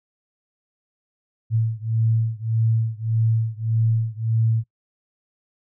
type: beating tone pair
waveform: sine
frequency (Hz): 111.8 / 113.5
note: A2 / A#2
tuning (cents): +28 / -46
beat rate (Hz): 1.7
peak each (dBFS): -21 / -22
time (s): 1.5-4.64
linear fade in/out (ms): 50
effects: noise-tail reverb RT60 0.1 s tail -23 dB re dry